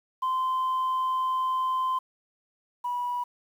sine tone pair in turn, 1035 / 976.9 Hz, C6 / B5, -19 / -19 cents, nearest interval minor second, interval 100 cents, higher first, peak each -22 / -26 dBFS, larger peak first, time 0.22-1.99 / 2.84-3.24 s, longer first, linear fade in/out 10 ms, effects tanh soft clip ceiling -22 dBFS + 9-bit

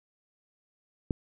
click, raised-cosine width 3 ms, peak -15 dBFS, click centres 1.108 s, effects none

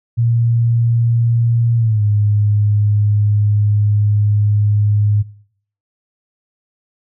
sine tone with pitch glide, 116.9 to 104.15 Hz, A#2 to G#2, +5 to +5 cents, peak -11 dBFS, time 0.17-5.23 s, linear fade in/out 20 ms, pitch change -200 cents, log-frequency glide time 1.77-2.03 s, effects noise-tail reverb RT60 0.6 s tail -21 dB re dry

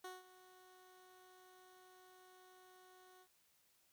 15% pulse tone with ADSR envelope, 369.1 Hz, F#4, 4 cents flat, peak -40 dBFS, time 0.04-3.28 s, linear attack 6 ms, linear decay 180 ms, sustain -16 dB, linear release 70 ms, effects white hiss -75 dBFS RMS until 3.92 s

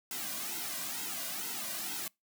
white noise with flanger, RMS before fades -38 dBFS, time 0.11-2.08 s, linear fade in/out 2 ms, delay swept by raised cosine 1.7 to 2.32 ms, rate 2.2 Hz, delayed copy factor -0.95, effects noise-tail reverb RT60 0.2 s tail -26 dB re dry + high-pass 150 Hz 12 dB/octave

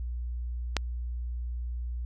click, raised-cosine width 0.2 ms, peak -8 dBFS, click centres 0.767 s, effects added 60 Hz sine -31 dBFS peak until 2.05 s

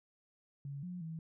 sine tone with pitch steps, 140.6 / 179.1 / 161.9 Hz, C#3 / F3 / E3, +25 / +44 / -31 cents, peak -40 dBFS, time 0.65-1.19 s, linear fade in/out 2 ms, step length 180 ms, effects none

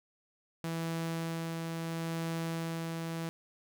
sawtooth tone with tremolo, 164.81 Hz, E3, in tune, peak -29 dBFS, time 0.64-3.29 s, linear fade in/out 0 ms, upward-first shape sine, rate 0.74 Hz, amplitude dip 25%, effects none

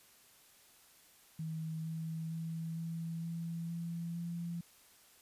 sine tone with pitch steps, 159.8 / 161.56 / 163.35 / 165.15 / 166.97 / 168.81 / 170.68 Hz, D#3 / E3 / E3 / E3 / E3 / E3 / F3, +47 / -35 / -15 / +4 / +23 / +41 / -39 cents, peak -37 dBFS, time 1.39-4.61 s, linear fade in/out 5 ms, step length 460 ms, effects white hiss -63 dBFS RMS until 5.21 s + resampled to 32000 Hz

